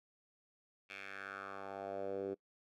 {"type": "tone with band-pass filter sweep", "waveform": "10% pulse", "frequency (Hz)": 98, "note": "G2", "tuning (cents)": 0, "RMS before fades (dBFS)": -44, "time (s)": [0.89, 2.35], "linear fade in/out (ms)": 20, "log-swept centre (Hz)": [2500, 380], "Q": 3.1, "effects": ["noise-tail reverb RT60 0.1 s tail -23 dB re dry"]}